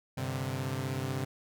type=chord; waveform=sawtooth; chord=G suspended fourth; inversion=none; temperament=equal; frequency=98 / 130.81 / 146.83 Hz; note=G2 / C3 / D3; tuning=0 / 0 / 0 cents; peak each=-35 / -30 / -35 dBFS; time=0.17-1.25 s; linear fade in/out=10 ms; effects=none